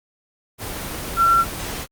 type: tone in noise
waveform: sine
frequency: 1358 Hz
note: F6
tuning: 49 cents flat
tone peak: -12 dBFS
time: 1.16-1.45 s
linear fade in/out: 50 ms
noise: pink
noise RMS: -29 dBFS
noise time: 0.58-1.87 s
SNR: +14 dB
effects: Opus 24 kbps